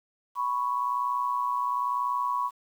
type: tone pair together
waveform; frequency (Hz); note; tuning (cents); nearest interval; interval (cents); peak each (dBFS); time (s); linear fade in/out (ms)
sine; 987.7 / 1108.7; B5 / C#6; 0 / 0; major second; 200; -28; 0.35-2.51; 50
effects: 9-bit